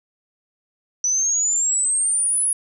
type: exponential sweep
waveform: sine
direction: up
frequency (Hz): 5920 to 10520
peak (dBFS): -17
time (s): 1.04-2.53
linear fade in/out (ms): 2
effects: none